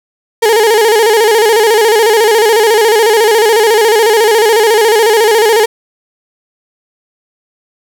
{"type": "tone with vibrato", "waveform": "35% pulse", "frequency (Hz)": 440, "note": "A4", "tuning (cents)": 0, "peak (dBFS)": -4, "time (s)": [0.42, 5.66], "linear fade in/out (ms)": 10, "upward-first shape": "square", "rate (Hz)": 14, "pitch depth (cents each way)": 82, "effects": []}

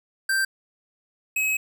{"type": "tone pair in turn", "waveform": "square", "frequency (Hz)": [1569, 2557], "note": ["G6", "D#7"], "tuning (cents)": [1, 47], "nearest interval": "minor sixth", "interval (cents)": 846, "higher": "second", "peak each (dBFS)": [-21, -22], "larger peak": "first", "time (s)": [[0.29, 0.45], [1.36, 1.57]], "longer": "second", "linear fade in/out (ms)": 5, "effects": []}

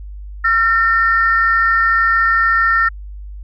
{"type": "tone pair together", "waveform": "sine", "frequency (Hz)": [1361, 1816.7], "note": ["F6", "A#6"], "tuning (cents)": [-45, -45], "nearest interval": "perfect fourth", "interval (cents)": 500, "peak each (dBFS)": -13, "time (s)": [0.44, 2.89], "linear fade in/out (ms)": 10, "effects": ["tanh soft clip ceiling -3 dBFS", "added 50 Hz sine -28 dBFS peak until 3.43 s"]}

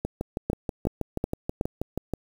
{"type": "two click trains", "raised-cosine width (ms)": 2, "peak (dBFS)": [-11, -14], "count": [4, 14], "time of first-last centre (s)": [[0.5, 1.611], [0.05, 2.137]], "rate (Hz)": [2.7, 6.23], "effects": ["7-bit"]}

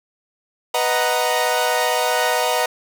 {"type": "chord", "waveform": "sawtooth", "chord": "B major seventh", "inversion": "none", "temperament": "equal", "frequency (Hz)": [493.9, 622.3, 740, 932.3], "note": ["B4", "D#5", "F#5", "A#5"], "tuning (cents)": [0, 0, 0, 0], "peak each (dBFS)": -19, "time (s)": [0.74, 2.66], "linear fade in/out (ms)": 5, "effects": []}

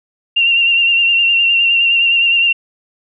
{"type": "tone with vibrato", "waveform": "sine", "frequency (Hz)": 2761, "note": "F7", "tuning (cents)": -20, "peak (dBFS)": -9, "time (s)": [0.36, 2.53], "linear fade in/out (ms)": 10, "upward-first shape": "sine", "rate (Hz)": 9.7, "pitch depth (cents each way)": 32, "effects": []}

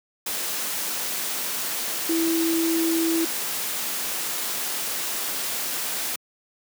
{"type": "tone in noise", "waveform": "sine", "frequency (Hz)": 329.6, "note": "E4", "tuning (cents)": 0, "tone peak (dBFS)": -20, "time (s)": [2.09, 3.25], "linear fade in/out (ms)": 5, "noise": "white", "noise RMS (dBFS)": -28, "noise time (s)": [0.26, 6.16], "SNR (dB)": 5, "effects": ["high-pass 200 Hz 12 dB/octave"]}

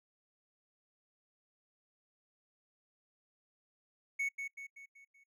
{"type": "tone with echo", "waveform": "triangle", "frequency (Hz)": 2216, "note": "C#7", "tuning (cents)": -1, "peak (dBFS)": -30, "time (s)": [4.19, 4.29], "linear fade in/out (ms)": 10, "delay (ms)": 190, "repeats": 5, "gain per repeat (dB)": -6, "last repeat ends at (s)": 5.24, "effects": ["noise-tail reverb RT60 0.1 s tail -25 dB re dry"]}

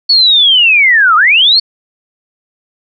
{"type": "linear two-way sweep", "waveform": "sine", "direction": "down then up", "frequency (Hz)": [4460, 1202, 4460], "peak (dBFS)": -4, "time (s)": [0.09, 1.6], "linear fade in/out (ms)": 10, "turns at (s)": 1.16, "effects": []}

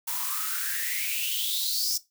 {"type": "noise with high-pass filter sweep", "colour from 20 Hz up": "blue", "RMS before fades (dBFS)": -29, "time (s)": [0.07, 1.98], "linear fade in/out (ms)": 10, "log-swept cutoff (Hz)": [900, 5500], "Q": 8.7, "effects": ["noise-tail reverb RT60 0.2 s tail -17 dB re dry"]}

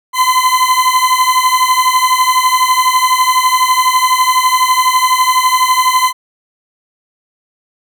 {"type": "beating tone pair", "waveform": "40% pulse", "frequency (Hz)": [1015, 1027], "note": ["B5", "C6"], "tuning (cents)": [47, -33], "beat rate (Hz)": 12, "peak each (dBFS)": -11, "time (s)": [0.13, 6.13], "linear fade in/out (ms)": 50, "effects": []}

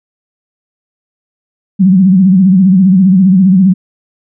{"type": "tone with vibrato", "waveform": "sine", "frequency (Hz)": 188, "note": "F#3", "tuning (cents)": 28, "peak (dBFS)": -3, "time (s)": [1.79, 3.74], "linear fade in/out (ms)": 20, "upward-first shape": "sine", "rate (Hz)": 15, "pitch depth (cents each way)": 100, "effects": []}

